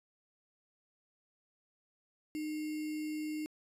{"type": "tone with sample-and-hold", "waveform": "sine", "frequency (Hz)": 306.1, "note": "D#4", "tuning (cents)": -28, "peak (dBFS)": -35, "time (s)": [2.35, 3.46], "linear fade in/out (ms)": 0, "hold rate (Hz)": 2450, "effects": ["resampled to 32000 Hz"]}